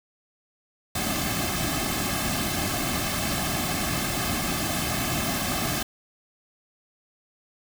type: noise with comb filter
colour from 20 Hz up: pink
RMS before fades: -27 dBFS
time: 0.95-5.83 s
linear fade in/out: 5 ms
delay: 2.1 ms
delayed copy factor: -0.75
effects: none